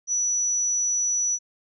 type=tone; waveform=sine; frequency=5910 Hz; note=F#8; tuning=3 cents flat; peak=-21 dBFS; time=0.07-1.39 s; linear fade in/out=50 ms; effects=none